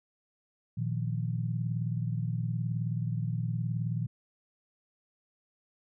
sine chord, Bb suspended fourth, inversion none, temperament equal, 116.54 / 155.56 / 174.61 Hz, Bb2 / Eb3 / F3, 0 / 0 / 0 cents, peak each -31 / -34 / -37 dBFS, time 0.77-4.07 s, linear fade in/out 10 ms, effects none

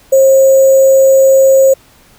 sine tone with sample-and-hold, 536 Hz, C5, 42 cents sharp, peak -3 dBFS, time 0.12-1.74 s, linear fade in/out 10 ms, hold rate 7350 Hz, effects pink hiss -45 dBFS RMS until 2.18 s

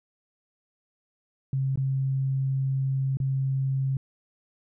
sine tone with dropouts, 134.3 Hz, C3, 46 cents sharp, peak -23 dBFS, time 1.53-3.97 s, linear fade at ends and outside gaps 2 ms, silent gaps 1.758-1.774 / 3.171-3.201 s, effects none

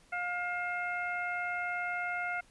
harmonic tone with a mistuned harmonic, 710 Hz, F5, 28 cents sharp, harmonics 1 / 2 / 3 / 4, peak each -37 / -36 / -37 / -48 dBFS, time 0.12-2.41 s, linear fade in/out 10 ms, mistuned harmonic 4, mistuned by -120 cents, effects pink hiss -63 dBFS RMS until 2.5 s + resampled to 24000 Hz

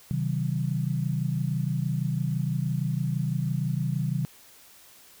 sine chord, C diminished, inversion none, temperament just, 130.81 / 156.98 / 188.37 Hz, C3 / Eb3 / Gb3, 0 / +16 / +31 cents, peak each -28 / -28 / -32 dBFS, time 0.11-4.25 s, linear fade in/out 0 ms, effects white hiss -53 dBFS RMS until 5.2 s

